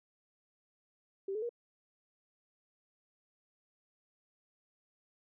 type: tone with pitch steps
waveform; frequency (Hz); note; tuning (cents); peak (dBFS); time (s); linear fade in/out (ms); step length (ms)
sine; 390 / 430.2 / 474.6; G4 / A4 / A#4; -9 / -39 / +31; -34; 1.28-1.493; 5; 71
effects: none